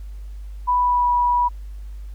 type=tone with pitch glide; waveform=sine; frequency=987.8 to 974.2 Hz; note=B5 to B5; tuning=0 to -24 cents; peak=-15 dBFS; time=0.67-1.49 s; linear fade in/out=20 ms; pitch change=-24 cents; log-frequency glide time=0.79-1.11 s; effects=added 50 Hz sine -31 dBFS peak until 2.14 s + pink hiss -58 dBFS RMS until 2.14 s